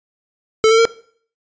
square tone with pitch steps, 440 / 449 / 458.2 Hz, A4 / A4 / A#4, 0 / +35 / -30 cents, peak -9 dBFS, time 0.64-0.853 s, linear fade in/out 0 ms, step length 71 ms, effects noise-tail reverb RT60 0.5 s tail -19 dB re dry + resampled to 16000 Hz

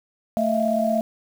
sine tone cluster, 222.8 / 641 / 678 Hz, A3 / E5 / E5, +22 / -49 / +49 cents, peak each -23 dBFS, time 0.37-1.01 s, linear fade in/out 0 ms, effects 7-bit

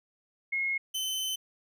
sine / sawtooth tone pair in turn, 2161 / 3056 Hz, C#7 / G7, -45 / -45 cents, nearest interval tritone, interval 600 cents, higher second, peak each -27 dBFS, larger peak neither, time 0.52-0.78 / 0.94-1.36 s, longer second, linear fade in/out 10 ms, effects none

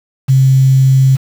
sine tone with quantisation, 133.1 Hz, C3, 30 cents sharp, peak -5 dBFS, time 0.28-1.17 s, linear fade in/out 20 ms, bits 5, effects none

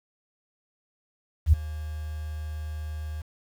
sine tone with ADSR envelope, 77.2 Hz, D#2, 13 cents flat, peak -11 dBFS, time 1.46-3.22 s, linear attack 68 ms, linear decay 12 ms, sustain -20 dB, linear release 10 ms, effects 8-bit

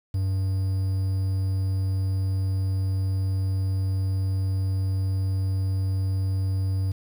triangle tone with quantisation, 95.5 Hz, G2, 45 cents flat, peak -20 dBFS, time 0.14-6.92 s, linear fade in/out 5 ms, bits 8, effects none

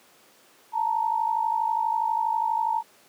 sine tone pair together, 880 / 932.3 Hz, A5 / A#5, 0 / 0 cents, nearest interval minor second, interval 100 cents, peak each -25 dBFS, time 0.72-2.83 s, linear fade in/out 50 ms, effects pink hiss -56 dBFS RMS until 3.08 s + high-pass 300 Hz 12 dB/octave

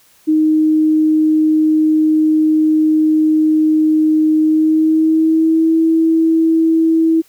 sine tone with pitch glide, 311.1 to 324.5 Hz, D#4 to E4, 0 to -27 cents, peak -9 dBFS, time 0.27-7.22 s, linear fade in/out 20 ms, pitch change +73 cents, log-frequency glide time 4.4-5.76 s, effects white hiss -51 dBFS RMS until 7.28 s

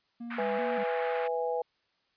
triangle tone with vibrato, 220 Hz, A3, in tune, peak -35 dBFS, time 0.2-0.84 s, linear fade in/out 10 ms, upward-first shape square, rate 2.6 Hz, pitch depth 120 cents each way
white band-pass noise, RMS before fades -40 dBFS, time 0.3-1.28 s, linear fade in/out 10 ms, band 1100 to 2000 Hz, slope 24 dB/octave
harmonic tone, 164.81 Hz, E3, in tune, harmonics 3 / 4 / 5, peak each -30 / -36 / -34 dBFS, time 0.38-1.62 s, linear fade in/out 5 ms
effects white hiss -73 dBFS RMS until 2.16 s + resampled to 11025 Hz

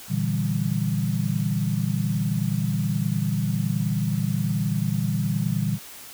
sine chord, E half-diminished seventh, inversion second, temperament equal with one note detuned, 116.54 / 146.07 / 164.81 / 196 Hz, Bb2 / D3 / E3 / G3, 0 / -9 / 0 / 0 cents, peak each -27 dBFS, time 0.08-5.79 s, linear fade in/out 50 ms, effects white hiss -42 dBFS RMS until 6.13 s

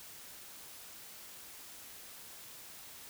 silence, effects white hiss -51 dBFS RMS until 3.09 s

